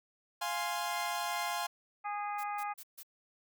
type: chord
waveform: sawtooth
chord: F minor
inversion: none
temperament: equal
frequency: 698.5 / 830.6 / 1046.5 Hz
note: F5 / Ab5 / C6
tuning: 0 / 0 / 0 cents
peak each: -34 dBFS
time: 0.41-1.67 s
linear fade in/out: 10 ms
type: harmonic tone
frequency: 412.1 Hz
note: G#4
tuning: 13 cents flat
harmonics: 2 / 3 / 4 / 5 / 6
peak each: -36 / -40 / -50 / -47 / -49 dBFS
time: 2.04-2.74 s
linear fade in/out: 20 ms
type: noise bursts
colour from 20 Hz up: blue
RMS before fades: -48 dBFS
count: 4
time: 2.38-3.032 s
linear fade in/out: 10 ms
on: 58 ms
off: 140 ms
effects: none